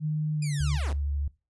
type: tone with pitch glide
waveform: sine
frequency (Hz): 153.2 to 143.77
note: D#3 to D3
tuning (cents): -27 to -36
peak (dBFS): -25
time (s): 0-0.8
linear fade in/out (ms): 50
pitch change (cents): -109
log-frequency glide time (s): 0.34-0.56
type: linear sweep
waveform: 10% pulse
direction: down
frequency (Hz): 2490 to 95.9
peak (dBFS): -28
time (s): 0.42-0.93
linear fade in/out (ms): 5
type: tone with vibrato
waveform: sine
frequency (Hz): 71.5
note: D2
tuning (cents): -46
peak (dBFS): -26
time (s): 0.6-1.28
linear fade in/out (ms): 5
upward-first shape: square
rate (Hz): 13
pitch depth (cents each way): 15
effects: noise-tail reverb RT60 0.3 s tail -21 dB re dry + resampled to 24000 Hz